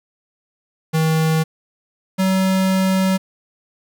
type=tone pair in turn; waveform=square; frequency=159.3 / 189.44 Hz; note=D#3 / F#3; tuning=+41 / +41 cents; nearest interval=minor third; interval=300 cents; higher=second; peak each=-15 dBFS; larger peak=neither; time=0.93-1.44 / 2.18-3.18 s; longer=second; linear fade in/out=20 ms; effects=8-bit